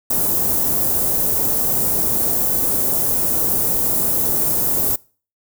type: band-stop noise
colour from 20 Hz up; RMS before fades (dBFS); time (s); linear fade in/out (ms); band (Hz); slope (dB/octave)
white; -18; 0.1-4.96; 5; 580 to 13000; 12
effects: noise-tail reverb RT60 0.4 s tail -24 dB re dry